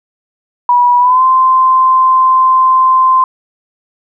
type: tone with pitch glide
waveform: sine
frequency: 975 to 1039 Hz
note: B5 to C6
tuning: -23 to -12 cents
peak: -5 dBFS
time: 0.69-3.24 s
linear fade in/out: 2 ms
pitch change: +111 cents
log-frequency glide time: 0.99-1.23 s
effects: none